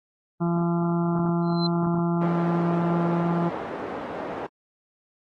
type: harmonic tone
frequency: 170.8 Hz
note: F3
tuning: 38 cents flat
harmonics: 1 / 2 / 4 / 5 / 6 / 7 / 8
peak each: -22 / -28 / -34 / -36 / -38 / -39 / -40 dBFS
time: 0.4-3.5 s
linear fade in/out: 20 ms
type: tone with exponential growth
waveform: sine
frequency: 4079 Hz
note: C8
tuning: 45 cents flat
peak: -24 dBFS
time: 1.42-1.67 s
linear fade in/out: 5 ms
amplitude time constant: 53 ms
type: band-pass noise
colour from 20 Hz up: pink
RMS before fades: -33 dBFS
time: 2.21-4.47 s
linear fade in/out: 10 ms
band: 310 to 940 Hz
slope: 12 dB/octave
effects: AAC 32 kbps